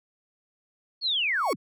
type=linear sweep; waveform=sine; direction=down; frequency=4461 to 91.6 Hz; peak=-23 dBFS; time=1.01-1.56 s; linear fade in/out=50 ms
type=tone with exponential growth; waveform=35% pulse; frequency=1108.7 Hz; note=C#6; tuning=in tune; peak=-24 dBFS; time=1.28-1.53 s; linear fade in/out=2 ms; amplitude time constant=53 ms
effects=none